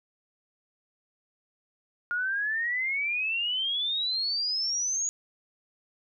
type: exponential sweep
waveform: sine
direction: up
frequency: 1416 to 6770 Hz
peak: -26 dBFS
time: 2.11-5.09 s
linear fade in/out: 0 ms
effects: none